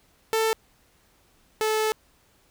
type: tone pair in turn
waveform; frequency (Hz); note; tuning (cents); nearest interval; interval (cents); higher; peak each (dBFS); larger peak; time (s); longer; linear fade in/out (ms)
sawtooth; 444.1 / 434.5; A4 / A4; +16 / -22; unison; 38; first; -17 / -18; first; 0.33-0.53 / 1.61-1.92; second; 0
effects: pink hiss -62 dBFS RMS until 2.5 s